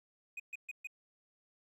triangle tone bursts, 2494 Hz, D#7, 3 cents sharp, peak -38 dBFS, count 4, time 0.37-0.872 s, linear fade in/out 5 ms, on 28 ms, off 130 ms, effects 13-bit

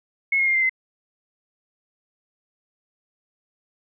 sine tone with pitch steps, 2180 / 2149 / 2118 / 2088 / 2058 Hz, C#7 / C7 / C7 / C7 / C7, -29 / +46 / +21 / -4 / -29 cents, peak -17 dBFS, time 0.32-0.695 s, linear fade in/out 5 ms, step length 75 ms, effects none

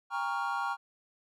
triangle chord, G half-diminished seventh, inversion none, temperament equal with one note detuned, 801.4 / 932.3 / 1108.7 / 1396.9 Hz, G5 / Bb5 / Db6 / F6, +38 / 0 / 0 / 0 cents, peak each -34 dBFS, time 0.1-0.77 s, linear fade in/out 50 ms, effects none

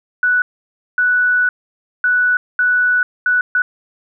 sine tone bursts at uneven times, 1480 Hz, F#6, in tune, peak -11 dBFS, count 6, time 0.23-0.42 / 0.98-1.49 / 2.04-2.37 / 2.59-3.03 / 3.26-3.41 / 3.55-3.62 s, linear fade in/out 2 ms, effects none

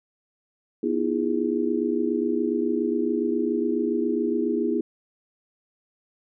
sine tone cluster, 243.7 / 313.6 / 340.8 / 410.6 Hz, B3 / D#4 / F4 / G#4, -23 / +14 / -42 / -20 cents, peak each -27 dBFS, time 0.83-4.81 s, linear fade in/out 5 ms, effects none

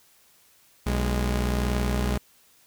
sawtooth tone pair together, 61.3 / 206 Hz, B1 / G#3, -12 / -14 cents, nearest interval octave + major sixth, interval 2098 cents, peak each -20 / -25 dBFS, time 0.86-2.18 s, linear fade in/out 10 ms, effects white hiss -59 dBFS RMS until 2.66 s

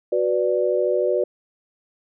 sine chord, B minor, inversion second, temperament equal, 370 / 493.9 / 587.3 Hz, F#4 / B4 / D5, 0 / 0 / 0 cents, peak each -22 dBFS, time 0.12-1.24 s, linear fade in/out 5 ms, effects none

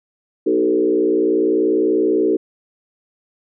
sine tone with frequency modulation, 378 Hz, F#4, 37 cents sharp, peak -13 dBFS, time 0.46-2.37 s, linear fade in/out 10 ms, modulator 60.3 Hz, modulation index 1.4, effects none

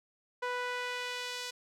sawtooth tone with band-pass filter sweep, 493.9 Hz, B4, in tune, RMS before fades -37 dBFS, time 0.42-1.51 s, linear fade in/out 10 ms, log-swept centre 1200 to 4800 Hz, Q 0.95, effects none

